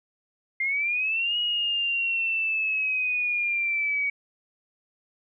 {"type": "linear two-way sweep", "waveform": "sine", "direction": "up then down", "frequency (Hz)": [2093, 2902, 2252], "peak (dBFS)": -23, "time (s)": [0.6, 4.1], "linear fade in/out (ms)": 5, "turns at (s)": 1.38, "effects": []}